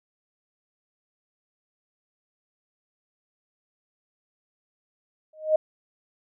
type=tone with exponential growth; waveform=sine; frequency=622.3 Hz; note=D#5; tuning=in tune; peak=-13 dBFS; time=5.33-5.56 s; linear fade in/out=5 ms; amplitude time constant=48 ms; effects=none